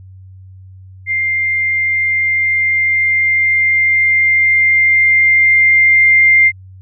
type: tone with level ramp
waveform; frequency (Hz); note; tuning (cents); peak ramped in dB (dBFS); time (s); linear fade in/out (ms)
sine; 2102; C7; +7; -13 to -5; 1.06-6.52; 50
effects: added 94 Hz sine -34 dBFS peak until 6.81 s